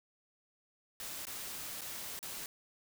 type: noise with dropouts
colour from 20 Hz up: white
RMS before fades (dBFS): -43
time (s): 1-2.46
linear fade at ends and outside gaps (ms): 1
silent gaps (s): 1.254-1.269 / 1.81-1.816 / 2.191-2.228
effects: none